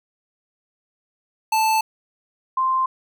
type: tone pair in turn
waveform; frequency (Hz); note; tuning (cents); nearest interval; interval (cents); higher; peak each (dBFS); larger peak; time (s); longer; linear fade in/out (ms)
square / sine; 879 / 1045.3; A5 / C6; -2 / -2; minor third; 300; second; -17; neither; 1.52-1.81 / 2.57-2.86; neither; 5
effects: none